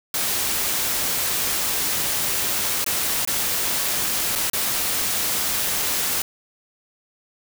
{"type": "noise with dropouts", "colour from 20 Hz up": "white", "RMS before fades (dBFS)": -23, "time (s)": [0.14, 6.22], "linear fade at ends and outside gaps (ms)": 2, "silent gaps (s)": [[2.844, 2.863], [3.251, 3.274], [4.353, 4.357], [4.499, 4.533]], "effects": []}